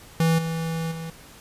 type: tone with level steps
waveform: square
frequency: 163.6 Hz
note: E3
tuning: 13 cents flat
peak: -18 / -26 / -32 dBFS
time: 0.2-1.1 s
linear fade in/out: 2 ms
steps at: 0.38 / 0.91 s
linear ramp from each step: 10 ms
effects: pink hiss -47 dBFS RMS until 1.4 s + resampled to 32000 Hz